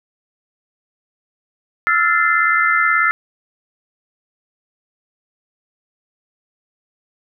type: chord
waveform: sine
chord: F major seventh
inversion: third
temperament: equal with one note detuned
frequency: 1318.5 / 1396.9 / 1760 / 2071 Hz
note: E6 / F6 / A6 / C7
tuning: 0 / 0 / 0 / -18 cents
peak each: -18 dBFS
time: 1.87-3.11 s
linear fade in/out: 0 ms
effects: none